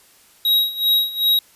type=tone with tremolo; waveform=square; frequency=3820 Hz; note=A#7; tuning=42 cents sharp; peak=-13 dBFS; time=0.45-1.39 s; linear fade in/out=2 ms; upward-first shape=sine; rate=2.6 Hz; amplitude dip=85%; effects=white hiss -52 dBFS RMS until 1.55 s + resampled to 32000 Hz